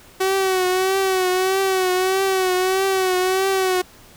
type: tone with vibrato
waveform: sawtooth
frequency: 376.3 Hz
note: F#4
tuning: 29 cents sharp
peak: -13 dBFS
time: 0.2-3.82 s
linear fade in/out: 10 ms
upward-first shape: triangle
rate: 1.6 Hz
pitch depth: 59 cents each way
effects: pink hiss -47 dBFS RMS until 4.16 s